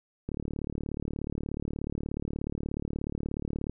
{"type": "click train", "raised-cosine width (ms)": 3, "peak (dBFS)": -20, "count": 126, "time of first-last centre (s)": [0.29, 3.696], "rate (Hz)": 36.7, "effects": []}